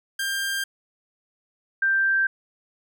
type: tone pair in turn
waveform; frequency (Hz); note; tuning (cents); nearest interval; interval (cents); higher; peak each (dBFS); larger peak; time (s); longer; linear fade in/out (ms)
sawtooth / sine; 1593 / 1574.7; G6 / G6; +27 / +7; unison; 20; first; -21 / -18; second; 0.19-0.64 / 1.82-2.27; neither; 5
effects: none